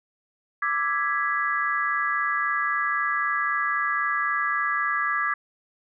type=chord; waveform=sine; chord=E dominant seventh; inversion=third; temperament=equal; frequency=1174.7 / 1318.5 / 1661.2 / 1975.5 Hz; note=D6 / E6 / G#6 / B6; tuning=0 / 0 / 0 / 0 cents; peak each=-26 / -32 / -26 / -30 dBFS; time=0.62-5.34 s; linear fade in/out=5 ms; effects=none